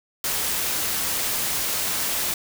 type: noise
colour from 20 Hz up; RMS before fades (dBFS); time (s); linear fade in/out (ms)
white; -25; 0.24-2.34; 2
effects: none